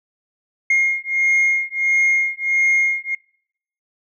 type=beating tone pair; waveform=sine; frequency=2137 / 2138.5 Hz; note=C7 / C7; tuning=+36 / +37 cents; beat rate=1.5 Hz; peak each=-16 dBFS; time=0.7-3.15 s; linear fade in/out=5 ms; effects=noise-tail reverb RT60 0.7 s tail -26 dB re dry + tanh soft clip ceiling -11 dBFS